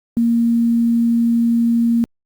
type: tone with quantisation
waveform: sine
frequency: 233.1 Hz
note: A#3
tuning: in tune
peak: -12 dBFS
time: 0.17-2.04 s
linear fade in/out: 0 ms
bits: 7
effects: Opus 48 kbps